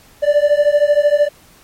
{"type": "beating tone pair", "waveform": "triangle", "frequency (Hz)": [580, 593], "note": ["D5", "D5"], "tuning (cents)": [-22, 17], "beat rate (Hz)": 13, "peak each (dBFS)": -11, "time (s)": [0.22, 1.29], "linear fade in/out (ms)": 20, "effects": ["pink hiss -47 dBFS RMS until 1.63 s", "MP3 64 kbps"]}